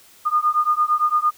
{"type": "beating tone pair", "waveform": "sine", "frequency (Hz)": [1216, 1224.8], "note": ["D#6", "D#6"], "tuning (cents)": [-40, -28], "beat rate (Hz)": 8.8, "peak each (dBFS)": [-19, -19], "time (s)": [0.25, 1.31], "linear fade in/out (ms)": 20, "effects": ["white hiss -50 dBFS RMS until 1.37 s"]}